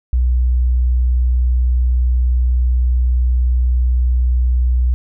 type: tone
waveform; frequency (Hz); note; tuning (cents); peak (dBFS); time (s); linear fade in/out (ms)
sine; 61.74; B1; 0; -11; 0.13-4.94; 0
effects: none